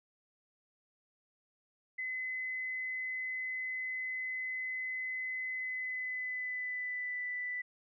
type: tone with pitch glide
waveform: sine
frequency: 2030 to 1984.8 Hz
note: B6 to B6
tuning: +47 to +8 cents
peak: -35 dBFS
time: 1.98-7.62 s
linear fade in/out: 10 ms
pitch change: -39 cents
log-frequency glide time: 5.53-7.24 s
effects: none